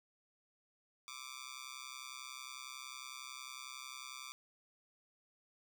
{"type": "tone with amplitude modulation", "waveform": "10% pulse", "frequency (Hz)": 1174.7, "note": "D6", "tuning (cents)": 0, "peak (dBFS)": -34, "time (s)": [1.08, 4.32], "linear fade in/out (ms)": 0, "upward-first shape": "sine", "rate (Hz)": 131, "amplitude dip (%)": 100, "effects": []}